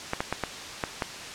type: clicks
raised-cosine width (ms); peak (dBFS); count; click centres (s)
0.5; -11; 6; 0.134 / 0.205 / 0.326 / 0.437 / 0.838 / 1.022
effects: white hiss -38 dBFS RMS until 1.34 s + low-pass 6000 Hz 12 dB/octave